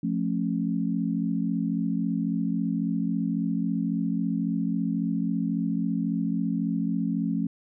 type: chord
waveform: sine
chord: F augmented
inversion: none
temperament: just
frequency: 174.61 / 218.3 / 272.8 Hz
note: F3 / A3 / C#4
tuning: 0 / -13 / -28 cents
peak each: -28 / -28 / -29 dBFS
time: 0.03-7.47 s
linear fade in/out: 5 ms
effects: none

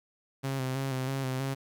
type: tone with vibrato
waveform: sawtooth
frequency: 132.7 Hz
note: C3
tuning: 25 cents sharp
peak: -26 dBFS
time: 0.43-1.55 s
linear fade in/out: 20 ms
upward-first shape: square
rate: 3.1 Hz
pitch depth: 35 cents each way
effects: 11-bit

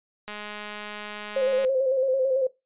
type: click train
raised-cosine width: 0.3 ms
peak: -21 dBFS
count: 287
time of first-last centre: 0.28-1.648 s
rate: 209 Hz
type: tone with vibrato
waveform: sine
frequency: 528 Hz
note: C5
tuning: 16 cents sharp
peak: -20 dBFS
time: 1.36-2.47 s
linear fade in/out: 5 ms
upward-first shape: square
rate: 9 Hz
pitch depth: 42 cents each way
effects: noise-tail reverb RT60 0.2 s tail -18 dB re dry + resampled to 8000 Hz

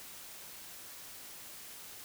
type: silence
effects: white hiss -49 dBFS RMS until 2.04 s

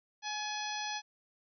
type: harmonic tone with a mistuned harmonic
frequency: 840 Hz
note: G#5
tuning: 19 cents sharp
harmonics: 1 / 2 / 3 / 4 / 5 / 6 / 7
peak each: -39 / -43 / -44 / -44 / -45 / -45 / -45 dBFS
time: 0.22-1.02 s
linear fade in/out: 50 ms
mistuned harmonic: 2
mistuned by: +27 cents
effects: none

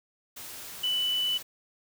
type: tone in noise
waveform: sine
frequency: 2983 Hz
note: F#7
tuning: 13 cents sharp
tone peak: -25 dBFS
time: 0.83-1.38 s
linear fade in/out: 10 ms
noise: white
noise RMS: -42 dBFS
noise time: 0.36-1.43 s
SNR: +14 dB
effects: none

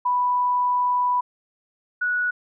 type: tone pair in turn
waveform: sine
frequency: 987.8 / 1467.3 Hz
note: B5 / F#6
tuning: 0 / -15 cents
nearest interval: perfect fifth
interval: 685 cents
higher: second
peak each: -18 / -20 dBFS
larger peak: first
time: 0.05-1.21 / 2.01-2.31 s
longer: first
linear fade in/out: 10 ms
effects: none

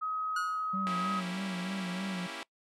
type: tone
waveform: sine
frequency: 1267 Hz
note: D#6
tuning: 31 cents sharp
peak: -31 dBFS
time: 0.01-1.21 s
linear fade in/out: 20 ms
type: tone with exponential decay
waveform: 45% pulse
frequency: 1446 Hz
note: F#6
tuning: 40 cents flat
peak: -30 dBFS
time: 0.36-0.76 s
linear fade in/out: 5 ms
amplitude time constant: 85 ms
type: tone with vibrato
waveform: triangle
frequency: 186.6 Hz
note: F#3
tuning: 15 cents sharp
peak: -32 dBFS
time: 0.73-2.27 s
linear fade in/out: 10 ms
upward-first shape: sine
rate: 3.2 Hz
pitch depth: 76 cents each way
type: chord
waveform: 5% pulse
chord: A# diminished seventh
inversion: none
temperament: equal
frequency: 233.1 / 277.2 / 329.6 / 392 Hz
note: A#3 / C#4 / E4 / G4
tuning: 0 / 0 / 0 / 0 cents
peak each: -35 / -33 / -31 / -35 dBFS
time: 0.87-2.43 s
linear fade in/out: 0 ms
effects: noise-tail reverb RT60 0.1 s tail -22 dB re dry + low-pass 8000 Hz 12 dB/octave

